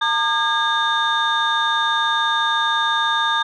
sine tone cluster, 914 / 1208 / 1633 / 3633 Hz, A#5 / D6 / G#6 / A#7, -34 / +48 / -30 / -45 cents, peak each -21 dBFS, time 0.01-3.43 s, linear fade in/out 10 ms, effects tanh soft clip ceiling -10 dBFS

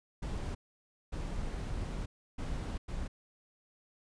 brown noise bursts at uneven times, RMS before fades -37 dBFS, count 4, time 0.22-0.55 / 1.12-2.06 / 2.38-2.78 / 2.88-3.08 s, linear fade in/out 10 ms, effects resampled to 22050 Hz

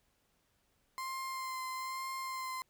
35% pulse tone with vibrato, 1046.5 Hz, C6, in tune, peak -36 dBFS, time 0.98-2.62 s, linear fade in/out 0 ms, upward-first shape sine, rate 1.1 Hz, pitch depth 18 cents each way, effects pink hiss -75 dBFS RMS until 2.69 s

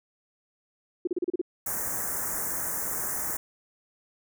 sine tone bursts, 354.7 Hz, F4, 27 cents sharp, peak -23 dBFS, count 7, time 1.05-1.415 s, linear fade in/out 5 ms, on 23 ms, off 34 ms
white band-stop noise, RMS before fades -31 dBFS, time 1.66-3.37 s, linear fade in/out 5 ms, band 1900 to 6200 Hz, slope 48 dB/octave
effects none

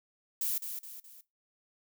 violet noise with echo, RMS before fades -32 dBFS, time 0.41-0.58 s, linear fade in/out 2 ms, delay 210 ms, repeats 3, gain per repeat -7 dB, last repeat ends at 1.21 s, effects noise-tail reverb RT60 0.2 s tail -18 dB re dry

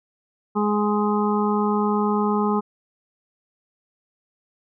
harmonic tone, 208.6 Hz, G#3, 8 cents sharp, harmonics 1 / 2 / 4 / 5 / 6, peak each -21 / -24 / -27 / -28 / -29 dBFS, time 0.55-2.61 s, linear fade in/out 20 ms, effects none

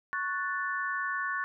sine chord, F# minor, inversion second, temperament equal, 1108.7 / 1480 / 1760 Hz, C#6 / F#6 / A6, 0 / 0 / 0 cents, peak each -34 dBFS, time 0.13-1.44 s, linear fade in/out 0 ms, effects none

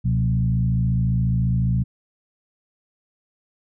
sine tone with frequency modulation, 123.47 Hz, B2, in tune, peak -17 dBFS, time 0.04-1.84 s, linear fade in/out 20 ms, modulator 54.5 Hz, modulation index 0.98, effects none

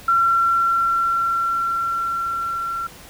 sine tone with level ramp, 1361 Hz, F6, 45 cents flat, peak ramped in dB -13 to -23 dBFS, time 0.08-2.87 s, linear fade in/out 5 ms, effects pink hiss -42 dBFS RMS until 3.09 s

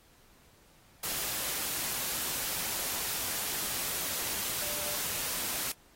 sine tone in noise, 591 Hz, D5, 11 cents sharp, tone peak -45 dBFS, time 4.62-4.96 s, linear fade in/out 5 ms, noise white, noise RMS -34 dBFS, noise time 1.03-5.72 s, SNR -14 dB, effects pink hiss -62 dBFS RMS until 5.95 s + AAC 48 kbps

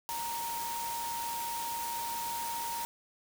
sine tone in noise, 932.3 Hz, A#5, in tune, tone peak -35 dBFS, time 0.09-2.85 s, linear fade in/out 0 ms, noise white, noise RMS -40 dBFS, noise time 0.09-2.85 s, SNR +2 dB, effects none

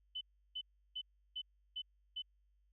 sine tone bursts, 3017 Hz, F#7, 33 cents sharp, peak -39 dBFS, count 6, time 0.15-2.222 s, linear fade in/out 10 ms, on 62 ms, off 340 ms, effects added 50 Hz sine -70 dBFS peak until 2.72 s

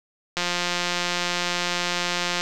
click train, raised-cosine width 0.2 ms, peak -7 dBFS, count 360, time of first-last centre 0.37-2.41 s, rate 176 Hz, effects none

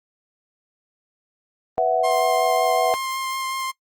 sine chord, B suspended fourth, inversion none, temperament equal with one note detuned, 493.9 / 659.3 / 743.8 Hz, B4 / E5 / F#5, 0 / 0 / +9 cents, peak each -24 / -20 / -20 dBFS, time 1.78-2.94 s, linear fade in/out 0 ms
sawtooth tone with vibrato, 1057 Hz, C6, 17 cents sharp, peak -21 dBFS, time 2.03-3.72 s, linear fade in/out 20 ms, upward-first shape triangle, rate 5.4 Hz, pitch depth 12 cents each way
effects noise-tail reverb RT60 0.1 s tail -21 dB re dry + Opus 32 kbps

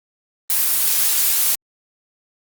blue noise, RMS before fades -17 dBFS, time 0.5-1.55 s, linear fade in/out 0 ms, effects Opus 24 kbps

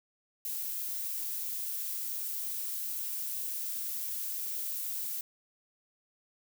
violet noise, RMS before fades -36 dBFS, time 0.45-5.21 s, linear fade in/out 2 ms, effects none

